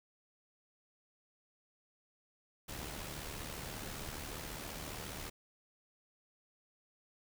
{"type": "noise with amplitude modulation", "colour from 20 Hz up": "pink", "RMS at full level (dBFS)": -42, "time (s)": [2.68, 5.3], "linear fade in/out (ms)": 10, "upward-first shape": "sine", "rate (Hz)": 74.7, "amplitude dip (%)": 50, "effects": []}